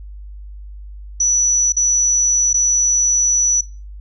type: tone with dropouts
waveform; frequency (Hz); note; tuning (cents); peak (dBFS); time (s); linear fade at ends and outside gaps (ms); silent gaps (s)
sine; 5920; F#8; 0; -12; 1.2-3.61; 5; 1.723-1.766 / 2.531-2.541
effects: noise-tail reverb RT60 0.3 s tail -20 dB re dry + added 50 Hz sine -31 dBFS peak until 4 s